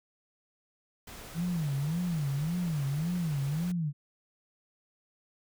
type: noise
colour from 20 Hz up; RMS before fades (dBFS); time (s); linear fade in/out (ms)
pink; -46; 1.07-3.72; 5
type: tone with vibrato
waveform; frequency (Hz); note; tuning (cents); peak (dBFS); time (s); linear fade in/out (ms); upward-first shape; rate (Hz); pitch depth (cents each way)
sine; 156.7; D#3; +13; -28; 1.34-3.93; 50; sine; 1.8; 230
effects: none